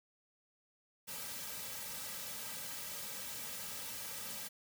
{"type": "noise with comb filter", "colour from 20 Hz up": "white", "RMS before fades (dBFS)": -44, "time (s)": [1.07, 4.49], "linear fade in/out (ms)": 20, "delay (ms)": 2.8, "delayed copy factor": -1, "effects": []}